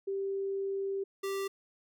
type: tone pair in turn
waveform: sine / square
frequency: 391.7 / 391.7 Hz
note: G4 / G4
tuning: -1 / -1 cents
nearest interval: unison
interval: 0 cents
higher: neither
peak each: -31 / -33 dBFS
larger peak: first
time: 0.07-1.04 / 1.23-1.48 s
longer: first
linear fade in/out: 10 ms
effects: none